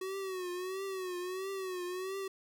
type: tone with vibrato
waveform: square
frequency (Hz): 372.8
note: F#4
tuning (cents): +13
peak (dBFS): -37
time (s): 0.01-2.28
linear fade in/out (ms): 5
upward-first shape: triangle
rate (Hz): 1.5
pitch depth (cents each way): 94
effects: none